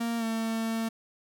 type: tone with pitch glide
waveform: 45% pulse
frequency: 232.2 to 225.1 Hz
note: A#3 to A3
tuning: -7 to +40 cents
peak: -28 dBFS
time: 0-0.89 s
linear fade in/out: 10 ms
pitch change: -53 cents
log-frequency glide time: 0.18-0.24 s
effects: none